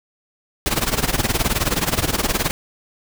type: noise with tremolo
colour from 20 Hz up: pink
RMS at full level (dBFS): -17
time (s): 0.66-2.51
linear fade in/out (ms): 0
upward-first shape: sine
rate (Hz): 19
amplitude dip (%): 85
effects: none